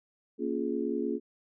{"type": "chord", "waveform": "sine", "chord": "Bb minor seventh", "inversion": "none", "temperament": "just", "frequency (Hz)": [233.1, 279.7, 349.6, 419.5], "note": ["Bb3", "Db4", "F4", "Ab4"], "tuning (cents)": [0, 16, 2, 17], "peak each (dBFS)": -34, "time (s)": [0.38, 1.2], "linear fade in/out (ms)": 50, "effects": []}